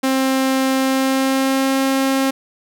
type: tone with pitch glide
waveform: sawtooth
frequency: 264.8 to 268.5 Hz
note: C4 to C4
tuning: +21 to +45 cents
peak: -11 dBFS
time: 0.03-2.31 s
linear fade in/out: 10 ms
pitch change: +24 cents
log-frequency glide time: 0.79-1.75 s
effects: none